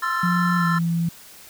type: chord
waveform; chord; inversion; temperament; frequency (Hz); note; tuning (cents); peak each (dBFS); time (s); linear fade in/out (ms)
triangle; F major seventh; second; equal with one note detuned; 1046.5 / 1318.5 / 1364.2 / 1760; C6 / E6 / F6 / A6; 0 / 0 / -41 / 0; -25; 0.02-0.79; 10
type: tone with pitch glide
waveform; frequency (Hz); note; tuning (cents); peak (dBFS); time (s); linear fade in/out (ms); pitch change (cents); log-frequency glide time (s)
sine; 176.1 to 168.15; F3 to E3; +15 to +35; -19; 0.23-1.09; 5; -80; 0.57-0.67
effects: white hiss -45 dBFS RMS until 1.49 s